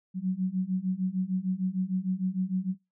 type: beating tone pair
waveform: sine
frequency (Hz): 182.6 / 189.2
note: F#3 / F#3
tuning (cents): -23 / +39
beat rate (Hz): 6.6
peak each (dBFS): -29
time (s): 0.14-2.75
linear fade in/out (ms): 50
effects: noise-tail reverb RT60 0.2 s tail -20 dB re dry